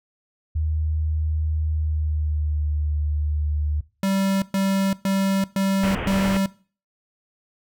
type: tone with pitch glide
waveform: sine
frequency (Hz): 77.78 to 74.83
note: D#2 to D2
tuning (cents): 0 to +33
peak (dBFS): -20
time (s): 0.55-3.81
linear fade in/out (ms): 10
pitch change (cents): -67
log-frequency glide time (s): 1.72-2.68
type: tone bursts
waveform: square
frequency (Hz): 194.2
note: G3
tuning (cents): -16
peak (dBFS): -20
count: 5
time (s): 4.03-6.46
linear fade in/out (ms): 2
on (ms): 390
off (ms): 120
type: low-pass noise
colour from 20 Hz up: pink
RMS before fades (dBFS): -28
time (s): 5.83-6.37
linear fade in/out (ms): 2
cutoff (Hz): 3200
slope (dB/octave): 96
effects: noise-tail reverb RT60 0.4 s tail -20 dB re dry